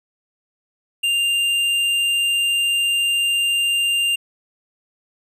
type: tone with hard clipping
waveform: sine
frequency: 2794 Hz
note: F7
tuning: in tune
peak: -18 dBFS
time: 1.03-4.16 s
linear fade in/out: 10 ms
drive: 8 dB
effects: none